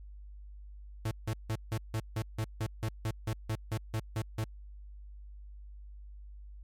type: tone bursts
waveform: 45% pulse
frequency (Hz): 110.2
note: A2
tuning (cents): +3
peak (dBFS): -30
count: 16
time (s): 1.05-4.442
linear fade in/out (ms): 5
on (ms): 62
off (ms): 160
effects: added 50 Hz sine -45 dBFS peak until 6.63 s + MP3 64 kbps